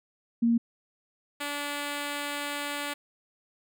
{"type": "tone pair in turn", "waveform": ["sine", "5% pulse"], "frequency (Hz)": [233.1, 289.1], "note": ["A#3", "D4"], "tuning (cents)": [0, -27], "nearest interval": "major third", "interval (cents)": 373, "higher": "second", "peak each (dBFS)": -20, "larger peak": "neither", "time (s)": [[0.42, 0.58], [1.4, 2.94]], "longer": "second", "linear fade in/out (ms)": 10, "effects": []}